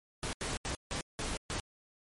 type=noise bursts at uneven times; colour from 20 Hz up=pink; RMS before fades=-36 dBFS; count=6; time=0.23-0.33 / 0.41-0.57 / 0.65-0.75 / 0.91-1.01 / 1.19-1.37 / 1.5-1.6 s; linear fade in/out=0 ms; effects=MP3 48 kbps